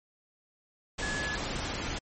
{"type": "tone in noise", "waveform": "sine", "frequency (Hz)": 1700, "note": "G#6", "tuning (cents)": 40, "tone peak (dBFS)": -33, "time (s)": [1.02, 1.36], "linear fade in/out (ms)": 10, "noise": "pink", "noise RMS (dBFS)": -34, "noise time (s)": [0.98, 1.99], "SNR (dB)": -2, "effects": ["MP3 32 kbps"]}